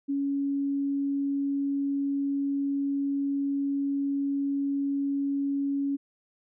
sine tone, 279.3 Hz, C#4, 13 cents sharp, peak -25 dBFS, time 0.08-5.97 s, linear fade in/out 20 ms, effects none

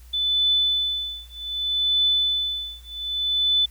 sine tone with tremolo, 3500 Hz, A7, 10 cents flat, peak -16 dBFS, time 0.13-3.66 s, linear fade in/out 10 ms, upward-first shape triangle, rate 0.65 Hz, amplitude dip 100%, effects added 60 Hz sine -43 dBFS peak until 3.7 s + white hiss -56 dBFS RMS until 3.7 s

